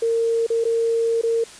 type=tone with dropouts; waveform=sine; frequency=458.9 Hz; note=A#4; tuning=27 cents flat; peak=-17 dBFS; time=0.02-1.44 s; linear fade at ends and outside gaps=5 ms; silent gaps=0.466-0.501 / 0.641-0.651 / 1.214-1.234 s; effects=white hiss -42 dBFS RMS until 1.59 s + resampled to 22050 Hz